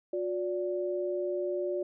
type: tone pair together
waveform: sine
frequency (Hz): 360 / 580.7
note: F#4 / D5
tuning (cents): -47 / -20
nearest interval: minor sixth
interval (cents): 827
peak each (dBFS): -31 / -33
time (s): 0.13-1.83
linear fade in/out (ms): 5
effects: none